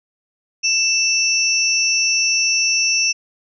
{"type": "tone cluster", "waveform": "sine", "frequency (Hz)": [2653, 5500, 5960], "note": ["E7", "F8", "F#8"], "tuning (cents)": [10, -27, 12], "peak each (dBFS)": -19, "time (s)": [0.63, 3.13], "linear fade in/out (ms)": 20, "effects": []}